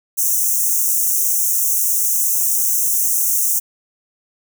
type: high-pass noise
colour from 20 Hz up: white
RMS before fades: -17 dBFS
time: 0.17-3.6 s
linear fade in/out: 20 ms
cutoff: 5800 Hz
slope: 96 dB/octave
effects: none